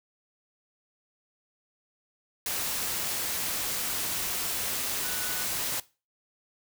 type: tone in noise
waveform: sine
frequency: 1480 Hz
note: F#6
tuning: in tune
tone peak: -40 dBFS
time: 5.04-5.44 s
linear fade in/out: 2 ms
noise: white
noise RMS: -31 dBFS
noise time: 2.46-5.8 s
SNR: -12 dB
effects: noise-tail reverb RT60 0.3 s tail -19 dB re dry